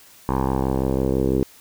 10% pulse tone with low-pass filter sweep, 66.1 Hz, C2, 18 cents sharp, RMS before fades -21 dBFS, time 0.29-1.43 s, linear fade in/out 0 ms, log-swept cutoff 990 to 400 Hz, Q 2.7, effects white hiss -49 dBFS RMS until 1.6 s

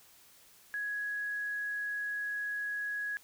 sine tone, 1669 Hz, G#6, 8 cents sharp, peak -33 dBFS, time 0.74-3.17 s, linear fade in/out 0 ms, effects white hiss -60 dBFS RMS until 3.23 s

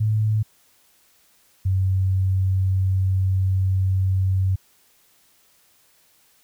sine tone pair in turn, 107.9 / 94.72 Hz, A2 / F#2, -33 / +41 cents, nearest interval major second, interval 226 cents, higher first, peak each -17 / -17 dBFS, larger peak neither, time 0-0.43 / 1.65-4.56 s, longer second, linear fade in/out 10 ms, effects white hiss -59 dBFS RMS until 6.43 s

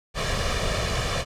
pink noise with comb filter, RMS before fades -25 dBFS, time 0.14-1.25 s, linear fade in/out 50 ms, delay 1.7 ms, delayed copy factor +0.65, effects low-pass 6000 Hz 12 dB/octave

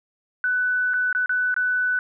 sine tone with dropouts, 1494 Hz, F#6, 16 cents sharp, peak -19 dBFS, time 0.44-1.99 s, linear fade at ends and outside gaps 1 ms, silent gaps 0.936-0.94 / 1.128-1.149 / 1.26-1.294 / 1.542-1.564 s, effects none

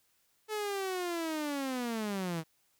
sawtooth linear sweep, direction down, 434.7 to 156.3 Hz, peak -29 dBFS, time 0.48-2.44 s, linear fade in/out 50 ms, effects white hiss -72 dBFS RMS until 2.79 s

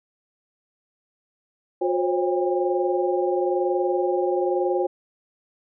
sine tone cluster, 359.6 / 524 / 545 / 805 Hz, F#4 / C5 / C#5 / G5, -49 / +2 / -29 / +46 cents, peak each -22 / -27 / -28 / -28 dBFS, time 1.81-4.87 s, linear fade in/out 10 ms, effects none

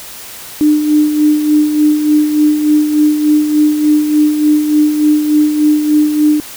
sine tone with tremolo, 301.2 Hz, D4, 44 cents sharp, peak -5 dBFS, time 0.61-6.4 s, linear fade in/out 0 ms, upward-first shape sine, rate 3.4 Hz, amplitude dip 55%, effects white hiss -30 dBFS RMS until 6.56 s

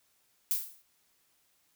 violet noise with exponential decay, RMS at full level -26 dBFS, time 0.51-0.82 s, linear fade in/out 0 ms, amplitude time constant 67 ms, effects white hiss -71 dBFS RMS until 1.75 s

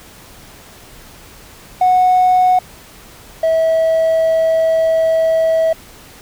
triangle tone pair in turn, 735 / 648.2 Hz, F#5 / E5, -12 / -29 cents, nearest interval major second, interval 217 cents, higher first, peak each -5 / -8 dBFS, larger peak first, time 1.81-2.59 / 3.43-5.73 s, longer second, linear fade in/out 5 ms, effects tanh soft clip ceiling -5 dBFS + pink hiss -40 dBFS RMS until 6.21 s

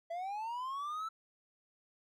triangle linear sweep, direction up, 659.3 to 1332 Hz, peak -35 dBFS, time 0.1-1.09 s, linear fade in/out 10 ms, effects none

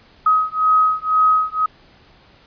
sine beating tone pair, 1264 / 1266 Hz, D#6 / D#6, +27 / +30 cents, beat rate 2 Hz, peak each -16 dBFS, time 0.26-1.66 s, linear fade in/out 5 ms, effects pink hiss -50 dBFS RMS until 2.46 s + resampled to 11025 Hz

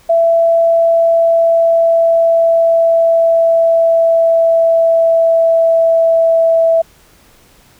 sine tone with pitch glide, 667 to 658.6 Hz, E5 to E5, +20 to -2 cents, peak -7 dBFS, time 0.09-6.82 s, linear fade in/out 10 ms, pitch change -22 cents, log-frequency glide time 0.49-6.59 s, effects pink hiss -47 dBFS RMS until 7.79 s

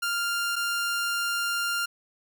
sawtooth tone pair in turn, 1396.9 / 1396.9 Hz, F6 / F6, 0 / 0 cents, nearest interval unison, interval 0 cents, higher neither, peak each -22 dBFS, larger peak neither, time 0.02-0.56 / 0.56-1.86 s, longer second, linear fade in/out 10 ms, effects none

